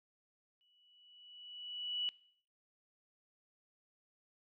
sine tone with exponential growth, 2948 Hz, F#7, 7 cents flat, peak -32 dBFS, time 0.61-2.09 s, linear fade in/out 0 ms, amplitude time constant 320 ms, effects noise-tail reverb RT60 0.6 s tail -22 dB re dry

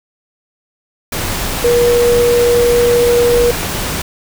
sine tone in noise, 479.2 Hz, A#4, 48 cents sharp, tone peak -8 dBFS, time 1.64-3.51 s, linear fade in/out 5 ms, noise pink, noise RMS -19 dBFS, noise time 1.12-4.02 s, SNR +8 dB, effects none

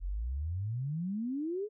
sine exponential sweep, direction up, 41.97 to 437.9 Hz, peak -32 dBFS, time 0-1.69 s, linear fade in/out 50 ms, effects none

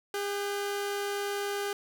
sawtooth tone pair together, 404.4 / 1526.8 Hz, G#4 / G6, -46 / -46 cents, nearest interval octave + major seventh, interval 2300 cents, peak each -27 / -37 dBFS, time 0.14-1.73 s, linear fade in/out 2 ms, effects none

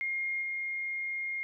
sine tone with level steps, 2132 Hz, C7, 32 cents sharp, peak -30 / -32 dBFS, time 0.01-1.43 s, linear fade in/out 0 ms, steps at 0.41 s, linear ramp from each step 20 ms, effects none

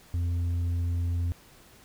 sine tone with tanh clipping, 86.4 Hz, F2, 18 cents flat, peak -26 dBFS, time 0.14-1.32 s, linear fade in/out 0 ms, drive 4 dB, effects pink hiss -55 dBFS RMS until 1.84 s

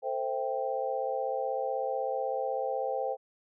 sine chord, A minor seventh, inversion none, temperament equal with one note detuned, 447.2 / 523.3 / 659.3 / 784 Hz, A4 / C5 / E5 / G5, +28 / 0 / 0 / 0 cents, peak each -37 / -32 / -38 / -34 dBFS, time 0.02-3.17 s, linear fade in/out 50 ms, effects none

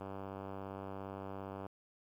5% pulse tone with low-pass filter, 97.4 Hz, G2, 11 cents flat, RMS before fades -45 dBFS, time 0-1.67 s, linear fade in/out 5 ms, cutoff 1300 Hz, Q 0.63, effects 11-bit

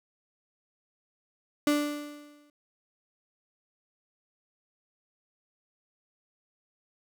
35% pulse tone with exponential decay, 293.7 Hz, D4, in tune, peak -19 dBFS, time 1.67-2.5 s, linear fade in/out 2 ms, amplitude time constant 180 ms, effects none

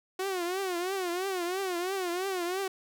sawtooth tone with vibrato, 367.1 Hz, F#4, 14 cents flat, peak -26 dBFS, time 0.19-2.68 s, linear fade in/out 5 ms, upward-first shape triangle, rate 3 Hz, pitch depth 140 cents each way, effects none

